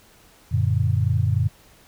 sine chord, Gb augmented, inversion none, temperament equal with one note detuned, 93.36 / 116.54 / 146.83 Hz, Gb2 / Bb2 / D3, +16 / 0 / 0 cents, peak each -21 / -21 / -25 dBFS, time 0.51-1.49 s, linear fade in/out 20 ms, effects pink hiss -53 dBFS RMS until 1.87 s

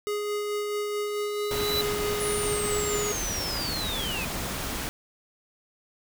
square tone with tremolo, 415.3 Hz, G#4, in tune, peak -27 dBFS, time 0.07-3.12 s, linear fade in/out 0 ms, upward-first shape sine, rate 4.6 Hz, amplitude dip 25%
square tone with exponential growth, 3969 Hz, B7, 8 cents sharp, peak -24 dBFS, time 1.07-1.81 s, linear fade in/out 1 ms, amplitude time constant 160 ms
pink noise, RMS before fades -32 dBFS, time 1.51-4.89 s, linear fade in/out 0 ms
sine linear sweep, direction down, 9900 to 2437 Hz, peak -31 dBFS, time 2.2-4.25 s, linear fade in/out 5 ms
effects none

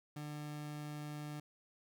30% pulse tone, 149 Hz, D3, 25 cents sharp, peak -40 dBFS, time 0.16-1.4 s, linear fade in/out 5 ms, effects none

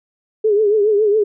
sine tone with vibrato, 420 Hz, G#4, 19 cents sharp, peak -11 dBFS, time 0.44-1.24 s, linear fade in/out 10 ms, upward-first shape triangle, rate 7.2 Hz, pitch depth 100 cents each way, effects none

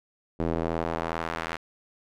square tone with band-pass filter sweep, 41.2 Hz, E1, in tune, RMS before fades -30 dBFS, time 0.39-1.57 s, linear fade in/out 10 ms, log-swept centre 370 to 1800 Hz, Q 0.95, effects none

